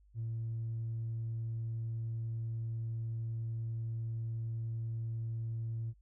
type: tone with tanh clipping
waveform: triangle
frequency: 113.8 Hz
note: A#2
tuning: 41 cents flat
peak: -35 dBFS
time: 0.14-5.94 s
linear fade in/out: 50 ms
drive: 5 dB
effects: added 50 Hz sine -61 dBFS peak until 6.01 s